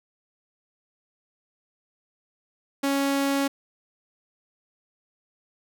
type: tone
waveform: sawtooth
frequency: 277.2 Hz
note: C#4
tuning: in tune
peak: -18 dBFS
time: 2.83-3.48 s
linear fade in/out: 10 ms
effects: none